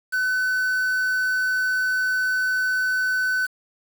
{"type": "tone with quantisation", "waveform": "triangle", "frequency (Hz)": 1509, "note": "F#6", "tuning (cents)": 34, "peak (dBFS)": -18, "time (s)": [0.12, 3.47], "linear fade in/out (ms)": 20, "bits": 6, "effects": []}